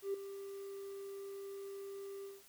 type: tone with ADSR envelope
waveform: triangle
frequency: 394.8 Hz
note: G4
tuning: 12 cents sharp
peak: -29 dBFS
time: 0.02-2.43 s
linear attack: 120 ms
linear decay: 5 ms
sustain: -13 dB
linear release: 190 ms
effects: tanh soft clip ceiling -31 dBFS + white hiss -62 dBFS RMS until 2.48 s